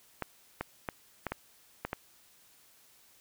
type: clicks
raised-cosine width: 0.5 ms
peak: -18 dBFS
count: 7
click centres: 0.223 / 0.61 / 0.888 / 1.267 / 1.32 / 1.85 / 1.931 s
effects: white hiss -62 dBFS RMS until 3.2 s